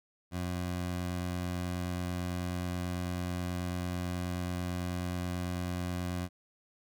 20% pulse tone, 89.2 Hz, F2, 37 cents sharp, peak -28 dBFS, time 0.31-6.29 s, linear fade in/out 50 ms, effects none

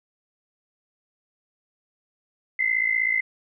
sine tone pair together, 2031 / 2087 Hz, B6 / C7, +48 / -5 cents, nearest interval unison, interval 47 cents, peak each -23 dBFS, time 2.59-3.21 s, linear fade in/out 5 ms, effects none

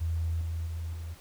sine tone with level steps, 82.41 Hz, E2, in tune, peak -27 / -30 / -32 / -35 dBFS, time 0-1.15 s, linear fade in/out 20 ms, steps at 0.41 / 0.66 / 0.93 s, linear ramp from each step 2 ms, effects pink hiss -54 dBFS RMS until 1.2 s

